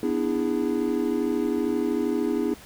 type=chord; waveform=triangle; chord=E dominant seventh; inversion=second; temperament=just; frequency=247.2 / 296.7 / 329.6 / 412 Hz; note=B3 / D4 / E4 / G#4; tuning=+2 / +18 / 0 / -14 cents; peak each=-26 dBFS; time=0.03-2.54 s; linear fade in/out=2 ms; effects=pink hiss -47 dBFS RMS until 2.65 s